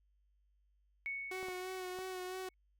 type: tone with exponential decay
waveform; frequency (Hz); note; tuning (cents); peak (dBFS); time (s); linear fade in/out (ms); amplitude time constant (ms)
sine; 2217; C#7; 0; -36; 1.06-2.54; 0; 320
type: tone with vibrato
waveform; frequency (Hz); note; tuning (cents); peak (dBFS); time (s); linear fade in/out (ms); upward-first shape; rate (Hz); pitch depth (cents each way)
sawtooth; 370; F#4; 0; -37; 1.31-2.49; 5; sine; 3; 26
type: clicks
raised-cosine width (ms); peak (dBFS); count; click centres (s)
1; -36; 3; 1.429 / 1.485 / 1.988
effects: added 50 Hz sine -70 dBFS peak until 2.79 s